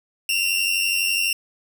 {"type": "tone pair together", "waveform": "sawtooth", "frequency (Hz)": [2702, 2794], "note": ["E7", "F7"], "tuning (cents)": [42, 0], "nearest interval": "minor second", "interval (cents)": 58, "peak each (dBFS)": -19, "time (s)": [0.29, 1.33], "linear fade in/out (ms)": 2, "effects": []}